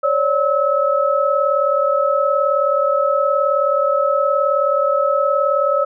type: tone cluster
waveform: sine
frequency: 546 / 585 / 1295 Hz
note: C#5 / D5 / E6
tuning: -26 / -7 / -31 cents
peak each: -18 dBFS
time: 0.03-5.85 s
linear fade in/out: 10 ms
effects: none